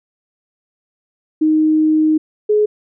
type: tone pair in turn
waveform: sine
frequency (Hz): 311.1 / 421.9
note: D#4 / G#4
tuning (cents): 0 / +27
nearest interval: perfect fourth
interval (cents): 527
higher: second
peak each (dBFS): -10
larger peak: neither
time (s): 1.41-2.18 / 2.49-2.66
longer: first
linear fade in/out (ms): 10
effects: none